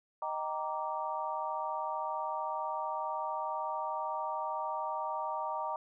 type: chord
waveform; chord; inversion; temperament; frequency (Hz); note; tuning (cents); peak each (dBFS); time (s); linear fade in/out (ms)
sine; Eb major seventh; none; just; 622.3 / 777.8 / 933.4 / 1166.7; Eb5 / G5 / Bb5 / D6; 0 / -14 / +2 / -12; -40 / -40 / -36 / -40; 0.22-5.76; 2
effects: none